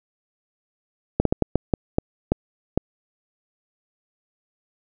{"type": "slowing click train", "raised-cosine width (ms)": 2, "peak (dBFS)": -4, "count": 9, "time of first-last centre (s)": [1.2, 2.776], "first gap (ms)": 53, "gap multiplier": 1.36, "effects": []}